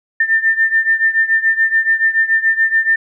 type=beating tone pair; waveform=sine; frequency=1794 / 1801 Hz; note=A6 / A6; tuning=+33 / +40 cents; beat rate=7 Hz; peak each=-13 / -16 dBFS; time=0.2-2.96 s; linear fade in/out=5 ms; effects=none